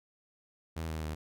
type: tone with pitch steps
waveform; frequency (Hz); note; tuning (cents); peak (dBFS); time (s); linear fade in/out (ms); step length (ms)
sawtooth; 80.9 / 79.05 / 77.25; E2 / D#2 / D#2; -32 / +28 / -12; -31; 0.76-1.15; 10; 130
effects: none